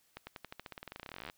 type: accelerating click train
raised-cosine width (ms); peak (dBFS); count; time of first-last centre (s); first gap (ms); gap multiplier
0.3; -27; 29; 0.17-1.299; 100; 0.92
effects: white hiss -71 dBFS RMS until 1.37 s